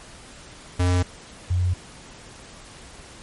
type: tone pair in turn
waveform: square / sine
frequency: 89.7 / 89.7 Hz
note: F2 / F2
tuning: +47 / +47 cents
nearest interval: unison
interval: 0 cents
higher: neither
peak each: -18 dBFS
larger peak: neither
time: 0.79-1.03 / 1.5-1.74 s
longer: neither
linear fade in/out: 10 ms
effects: pink hiss -44 dBFS RMS until 3.22 s + MP3 48 kbps